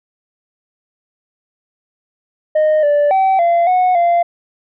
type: tone with pitch steps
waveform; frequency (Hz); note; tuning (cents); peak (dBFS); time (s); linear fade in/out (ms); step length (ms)
sine; 617 / 584 / 767 / 685 / 733 / 690; D#5 / D5 / G5 / F5 / F#5 / F5; -15 / -10 / -38 / -34 / -16 / -21; -7; 2.55-4.23; 10; 280
effects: tanh soft clip ceiling -9 dBFS